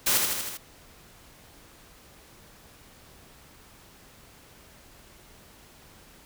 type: noise with echo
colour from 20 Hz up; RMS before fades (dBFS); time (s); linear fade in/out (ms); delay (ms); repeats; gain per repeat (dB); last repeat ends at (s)
white; -23; 0.06-0.18; 10; 79; 5; -3; 0.575
effects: pink hiss -53 dBFS RMS until 6.25 s